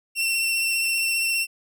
sawtooth tone with vibrato, 2707 Hz, E7, 45 cents sharp, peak -18 dBFS, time 0.15-1.47 s, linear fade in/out 50 ms, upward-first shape triangle, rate 15 Hz, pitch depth 23 cents each way, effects none

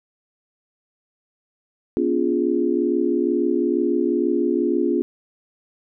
sine chord, B diminished seventh, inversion none, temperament equal with one note detuned, 246.9 / 287 / 349.2 / 415.3 Hz, B3 / D4 / F4 / Ab4, 0 / -40 / 0 / 0 cents, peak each -24 / -23 / -21 / -25 dBFS, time 1.97-5.02 s, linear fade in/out 0 ms, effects none

